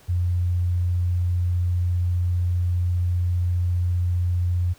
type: tone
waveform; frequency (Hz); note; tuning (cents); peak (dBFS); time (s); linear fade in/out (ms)
sine; 88.5; F2; +23; -19; 0.08-4.74; 20
effects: pink hiss -53 dBFS RMS until 4.78 s